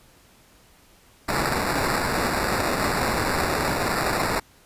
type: noise with sample-and-hold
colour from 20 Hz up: white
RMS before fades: -24 dBFS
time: 1.28-4.4 s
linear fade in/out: 10 ms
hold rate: 3150 Hz
effects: pink hiss -55 dBFS RMS until 4.65 s + resampled to 32000 Hz